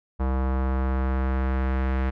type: tone with low-pass filter sweep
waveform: square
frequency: 65.41 Hz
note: C2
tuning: in tune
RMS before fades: -24 dBFS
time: 0.19-2.11 s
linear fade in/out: 20 ms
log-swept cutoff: 1100 to 1900 Hz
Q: 1.5
effects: none